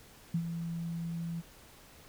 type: tone with ADSR envelope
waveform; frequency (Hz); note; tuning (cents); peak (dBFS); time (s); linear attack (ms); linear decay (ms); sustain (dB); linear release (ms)
sine; 167.7; E3; +30; -26; 0.34-1.42; 6; 73; -8; 28
effects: pink hiss -56 dBFS RMS until 2.08 s